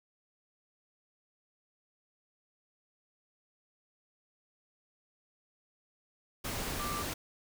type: tone in noise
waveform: sine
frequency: 1179 Hz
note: D6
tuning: 6 cents sharp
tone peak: -37 dBFS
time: 6.79-7.03 s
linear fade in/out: 10 ms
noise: pink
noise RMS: -37 dBFS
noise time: 6.44-7.14 s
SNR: -3 dB
effects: none